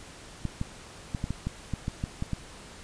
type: clicks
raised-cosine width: 5 ms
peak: -17 dBFS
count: 11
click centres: 0.453 / 0.614 / 1.148 / 1.241 / 1.306 / 1.47 / 1.737 / 1.881 / 2.039 / 2.224 / 2.333 s
effects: pink hiss -47 dBFS RMS until 2.83 s + resampled to 22050 Hz